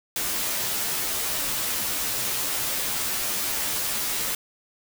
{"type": "noise with comb filter", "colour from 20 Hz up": "white", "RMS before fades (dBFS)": -27, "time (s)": [0.16, 4.35], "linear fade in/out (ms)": 2, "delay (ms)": 12, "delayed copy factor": -0.85, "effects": []}